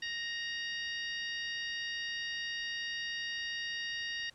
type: harmonic tone with a mistuned harmonic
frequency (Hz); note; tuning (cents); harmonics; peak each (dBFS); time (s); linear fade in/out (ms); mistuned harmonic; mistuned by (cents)
932.3; A#5; 0; 2 / 3 / 4 / 5 / 6; -38 / -42 / -44 / -46 / -48; 0.02-4.3; 5; 3; +23
effects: pink hiss -63 dBFS RMS until 4.34 s + low-pass 9000 Hz 12 dB/octave